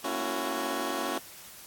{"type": "chord", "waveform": "15% pulse", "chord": "F# dominant seventh", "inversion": "first", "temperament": "just", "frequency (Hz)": [231.2, 277.5, 333, 370], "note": ["A#3", "C#4", "E4", "F#4"], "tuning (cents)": [-14, 2, 18, 0], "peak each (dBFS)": [-33, -28, -29, -29], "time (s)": [0.04, 1.18], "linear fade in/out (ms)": 5, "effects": ["white hiss -48 dBFS RMS until 1.66 s", "AAC 64 kbps"]}